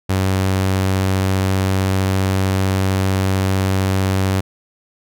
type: tone with pitch glide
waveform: sawtooth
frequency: 95 to 95.55 Hz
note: F#2 to G2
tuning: +46 to -44 cents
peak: -11 dBFS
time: 0.09-4.41 s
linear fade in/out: 10 ms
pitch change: +10 cents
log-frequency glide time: 0.24-2.45 s
effects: none